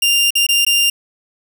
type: tone with dropouts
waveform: sawtooth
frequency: 2794 Hz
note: F7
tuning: in tune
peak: -8 dBFS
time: 0.02-0.9 s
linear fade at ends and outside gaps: 5 ms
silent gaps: 0.306-0.353 / 0.467-0.488 / 0.65-0.665 s
effects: none